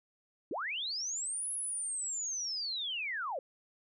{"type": "linear two-way sweep", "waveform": "sine", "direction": "up then down", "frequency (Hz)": [246.9, 10720, 482.6], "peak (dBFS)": -34, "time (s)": [0.51, 3.39], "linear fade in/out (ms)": 2, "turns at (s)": 1.52, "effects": []}